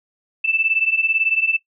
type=beating tone pair; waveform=sine; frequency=2633 / 2651 Hz; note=E7 / E7; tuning=-3 / +9 cents; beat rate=18 Hz; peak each=-20 / -18 dBFS; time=0.44-1.57 s; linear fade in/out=10 ms; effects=noise-tail reverb RT60 0.1 s tail -18 dB re dry